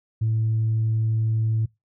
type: tone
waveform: sine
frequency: 111 Hz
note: A2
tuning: 16 cents sharp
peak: -18 dBFS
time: 0.21-1.66 s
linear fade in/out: 10 ms
effects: noise-tail reverb RT60 0.2 s tail -24 dB re dry + tanh soft clip ceiling -16 dBFS